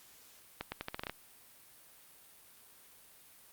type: accelerating click train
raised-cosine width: 0.3 ms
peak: -21 dBFS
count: 9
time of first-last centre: 0.61-1.096 s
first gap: 110 ms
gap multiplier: 0.82
effects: white hiss -59 dBFS RMS until 3.52 s + Opus 48 kbps